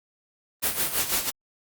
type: noise with tremolo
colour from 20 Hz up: white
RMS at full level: -23 dBFS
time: 0.62-1.31 s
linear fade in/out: 20 ms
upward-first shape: sine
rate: 6.1 Hz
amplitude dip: 70%
effects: Opus 32 kbps